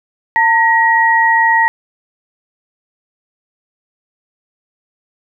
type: tone pair together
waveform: sine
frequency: 903.7 / 1899 Hz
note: A5 / A#6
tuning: +46 / +32 cents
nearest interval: octave + minor second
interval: 1286 cents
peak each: -11 dBFS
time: 0.36-1.68 s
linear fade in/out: 0 ms
effects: none